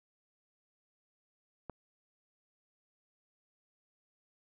click, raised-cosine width 1 ms, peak -27 dBFS, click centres 1.697 s, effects none

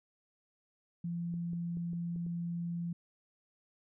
sine tone, 171.1 Hz, F3, 35 cents flat, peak -34 dBFS, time 1.04-2.93 s, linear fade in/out 5 ms
clicks, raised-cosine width 3 ms, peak -38 dBFS, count 6, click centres 1.34 / 1.533 / 1.771 / 1.933 / 2.161 / 2.265 s
effects none

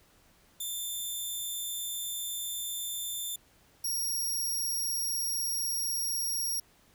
10% pulse tone pair in turn, 3552 / 5608 Hz, A7 / F8, +16 / +6 cents, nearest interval minor sixth, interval 790 cents, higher second, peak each -26 / -24 dBFS, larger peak second, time 0.6-3.36 / 3.84-6.6 s, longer neither, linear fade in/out 5 ms, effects pink hiss -63 dBFS RMS until 6.94 s

